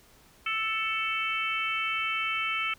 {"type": "harmonic tone with a mistuned harmonic", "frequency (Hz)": 440, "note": "A4", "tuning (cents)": 0, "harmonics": [3, 4, 5, 6, 7], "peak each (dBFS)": [-32, -43, -32, -32, -36], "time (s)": [0.46, 2.74], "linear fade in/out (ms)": 5, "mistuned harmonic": 5, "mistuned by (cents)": 24, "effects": ["pink hiss -58 dBFS RMS until 2.78 s"]}